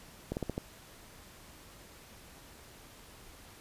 slowing click train, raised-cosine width 2 ms, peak -20 dBFS, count 5, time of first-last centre 0.32-0.579 s, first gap 49 ms, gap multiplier 1.19, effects pink hiss -54 dBFS RMS until 3.6 s + resampled to 32000 Hz

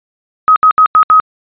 sine tone bursts at uneven times, 1265 Hz, D#6, 28 cents sharp, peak -3 dBFS, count 5, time 0.48-0.56 / 0.63-0.71 / 0.78-0.86 / 0.95-1.03 / 1.1-1.2 s, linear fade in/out 0 ms, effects resampled to 8000 Hz

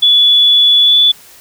sine tone with pitch glide, 3428 to 3460 Hz, A7 to A7, -46 to -30 cents, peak -5 dBFS, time 0.02-1.12 s, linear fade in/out 10 ms, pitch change +16 cents, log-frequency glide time 0.83-0.94 s, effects white hiss -40 dBFS RMS until 1.4 s

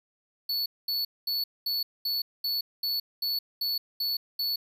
square tone bursts, 4435 Hz, C#8, in tune, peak -27 dBFS, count 11, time 0.49-4.56 s, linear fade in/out 5 ms, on 170 ms, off 220 ms, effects 10-bit

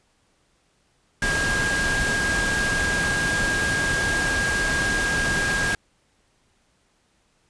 sine tone in noise, 1624 Hz, G#6, 39 cents flat, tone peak -22 dBFS, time 1.22-5.75 s, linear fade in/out 2 ms, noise pink, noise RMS -26 dBFS, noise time 1.22-5.75 s, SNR +1 dB, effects pink hiss -65 dBFS RMS until 7.49 s + resampled to 22050 Hz

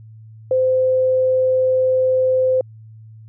sine tone, 516 Hz, C5, 24 cents flat, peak -13 dBFS, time 0.51-2.61 s, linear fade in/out 2 ms, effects added 110 Hz sine -38 dBFS peak until 3.28 s

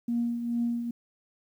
sine tone with tremolo, 236.3 Hz, A#3, 24 cents sharp, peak -23 dBFS, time 0.08-0.91 s, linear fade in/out 5 ms, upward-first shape triangle, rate 2.3 Hz, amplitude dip 60%, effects tanh soft clip ceiling -19 dBFS + 10-bit

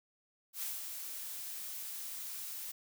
blue noise with ADSR envelope, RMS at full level -38 dBFS, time 0.53-2.72 s, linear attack 93 ms, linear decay 180 ms, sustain -5 dB, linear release 10 ms, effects none

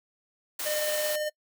white noise, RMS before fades -33 dBFS, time 0.59-1.16 s, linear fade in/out 5 ms
square tone with tremolo, 606 Hz, D#5, 46 cents flat, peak -27 dBFS, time 0.65-1.3 s, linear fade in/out 20 ms, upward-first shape sine, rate 18 Hz, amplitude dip 25%
effects noise-tail reverb RT60 0.1 s tail -24 dB re dry + high-pass 400 Hz 12 dB/octave

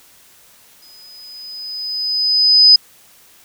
sine tone with exponential growth, 5010 Hz, D#8, 11 cents sharp, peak -3 dBFS, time 0.82-2.76 s, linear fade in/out 5 ms, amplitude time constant 420 ms, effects white hiss -48 dBFS RMS until 3.44 s

